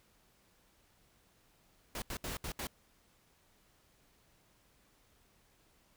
pink noise bursts at uneven times, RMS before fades -40 dBFS, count 5, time 1.95-2.02 / 2.1-2.17 / 2.24-2.37 / 2.44-2.52 / 2.59-2.67 s, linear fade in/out 2 ms, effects pink hiss -69 dBFS RMS until 5.96 s

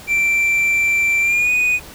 triangle tone with pitch glide, 2347 to 2479 Hz, D7 to D#7, -2 to -7 cents, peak -12 dBFS, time 0.07-1.8 s, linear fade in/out 50 ms, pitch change +95 cents, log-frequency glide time 1.21-1.51 s, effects pink hiss -38 dBFS RMS until 1.94 s

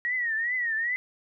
sine tone with vibrato, 1887 Hz, A#6, 21 cents sharp, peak -25 dBFS, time 0.05-0.96 s, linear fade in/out 0 ms, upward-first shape triangle, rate 2.5 Hz, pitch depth 140 cents each way, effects none

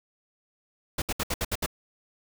pink noise bursts, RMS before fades -28 dBFS, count 7, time 0.98-1.662 s, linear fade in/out 5 ms, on 40 ms, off 67 ms, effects none

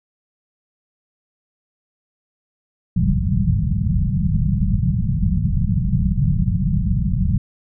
white low-pass noise, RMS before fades -18 dBFS, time 2.96-7.38 s, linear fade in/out 5 ms, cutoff 200 Hz, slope 96 dB/octave, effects none

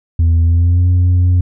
sine tone with pitch glide, 83 to 89.47 Hz, E2 to F2, +12 to +42 cents, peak -5 dBFS, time 0.19-1.41 s, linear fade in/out 5 ms, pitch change +130 cents, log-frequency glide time 0.43-0.85 s, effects tanh soft clip ceiling -7 dBFS

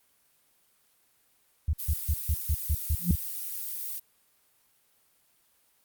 sine tone bursts, 75.5 Hz, D2, 48 cents sharp, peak -22 dBFS, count 8, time 1.68-3.154 s, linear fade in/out 5 ms, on 53 ms, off 150 ms
violet noise, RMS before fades -35 dBFS, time 1.78-4 s, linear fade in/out 20 ms
sine tone with exponential growth, 174.61 Hz, F3, in tune, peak -17 dBFS, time 2.99-3.11 s, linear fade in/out 2 ms, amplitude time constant 26 ms
effects white hiss -67 dBFS RMS until 5.84 s + Opus 32 kbps

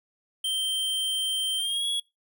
square tone with pitch glide, 3136 to 3342 Hz, G7 to G#7, 0 to +10 cents, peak -26 dBFS, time 0.44-2 s, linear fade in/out 5 ms, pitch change +110 cents, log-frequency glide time 1.57-1.86 s, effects noise-tail reverb RT60 0.2 s tail -21 dB re dry

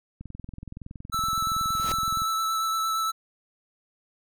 click train, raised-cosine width 5 ms, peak -26 dBFS, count 44, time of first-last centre 0.21-2.219 s, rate 21.4 Hz
square tone with vibrato, 1316 Hz, E6, 3 cents flat, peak -25 dBFS, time 1.12-3.12 s, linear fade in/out 20 ms, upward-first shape triangle, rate 8.7 Hz, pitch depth 15 cents each way
pink noise with exponential growth, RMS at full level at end -30 dBFS, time 1.63-1.92 s, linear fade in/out 1 ms, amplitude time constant 63 ms
effects none

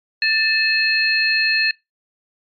sine tone cluster, 1772 / 2593 / 4224 Hz, A6 / E7 / C8, +12 / -29 / +16 cents, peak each -19 dBFS, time 0.22-1.71 s, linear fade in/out 2 ms, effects noise-tail reverb RT60 0.2 s tail -23 dB re dry + MP3 64 kbps

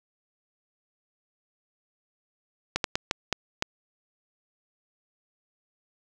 slowing click train, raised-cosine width 0.2 ms, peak -7 dBFS, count 6, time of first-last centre 2.76-3.624 s, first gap 82 ms, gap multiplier 1.38, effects none

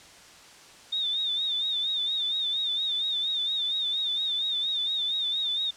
sine tone with vibrato, 3636 Hz, A#7, 44 cents flat, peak -25 dBFS, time 0.92-5.71 s, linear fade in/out 10 ms, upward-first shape sine, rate 4.3 Hz, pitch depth 74 cents each way, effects white hiss -50 dBFS RMS until 5.76 s + low-pass 7000 Hz 12 dB/octave

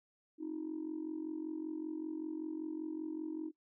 sine tone with amplitude modulation, 314.7 Hz, D#4, 20 cents sharp, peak -33 dBFS, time 0.38-3.52 s, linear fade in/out 50 ms, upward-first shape sine, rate 45.2 Hz, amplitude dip 85%, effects noise-tail reverb RT60 0.1 s tail -20 dB re dry + tanh soft clip ceiling -32 dBFS

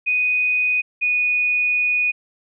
sine tone pair in turn, 2489 / 2475 Hz, D#7 / D#7, 0 / -10 cents, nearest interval unison, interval 10 cents, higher first, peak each -16 dBFS, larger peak neither, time 0.06-0.82 / 1.01-2.12 s, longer second, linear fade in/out 20 ms, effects none

